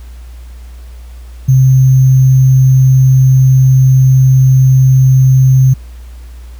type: tone with sample-and-hold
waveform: sine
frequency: 130.81 Hz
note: C3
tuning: in tune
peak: -3 dBFS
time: 1.48-5.74 s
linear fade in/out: 10 ms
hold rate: 6300 Hz
effects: added 60 Hz sine -27 dBFS peak until 6.59 s + pink hiss -45 dBFS RMS until 6.59 s